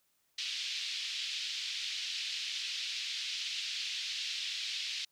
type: band-pass noise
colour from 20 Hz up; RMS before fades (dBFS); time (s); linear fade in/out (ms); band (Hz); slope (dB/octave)
pink; -38; 0.38-5.05; 5; 2800 to 4900; 24
effects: white hiss -75 dBFS RMS until 5.11 s